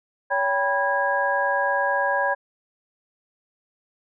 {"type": "tone cluster", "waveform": "sine", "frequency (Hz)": [564, 788, 979, 1641], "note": ["C#5", "G5", "B5", "G#6"], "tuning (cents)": [30, 9, -15, -21], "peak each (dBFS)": [-25, -27, -25, -24], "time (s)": [0.3, 2.35], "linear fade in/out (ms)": 20, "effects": []}